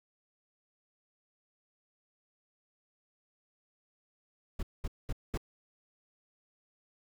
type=noise bursts; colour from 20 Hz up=brown; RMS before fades=-33 dBFS; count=4; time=4.59-5.376 s; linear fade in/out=5 ms; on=39 ms; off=210 ms; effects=none